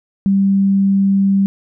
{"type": "tone", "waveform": "sine", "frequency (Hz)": 196, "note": "G3", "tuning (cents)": 0, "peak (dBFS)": -10, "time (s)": [0.26, 1.46], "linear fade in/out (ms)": 0, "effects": []}